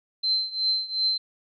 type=tone with tremolo; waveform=sine; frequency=4100 Hz; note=C8; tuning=36 cents flat; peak=-19 dBFS; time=0.23-1.18 s; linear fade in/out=10 ms; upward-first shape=triangle; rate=2.7 Hz; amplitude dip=90%; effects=none